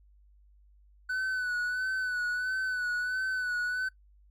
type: tone with vibrato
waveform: triangle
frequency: 1495 Hz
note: F#6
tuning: 17 cents sharp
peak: -27 dBFS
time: 1.09-3.89 s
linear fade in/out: 10 ms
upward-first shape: sine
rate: 1.5 Hz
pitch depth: 40 cents each way
effects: noise-tail reverb RT60 0.1 s tail -17 dB re dry + added 50 Hz sine -57 dBFS peak until 4.3 s